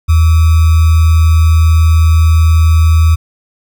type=tone with sample-and-hold; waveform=sine; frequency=80.7 Hz; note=E2; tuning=36 cents flat; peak=-4 dBFS; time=0.08-3.16 s; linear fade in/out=20 ms; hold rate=1225 Hz; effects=none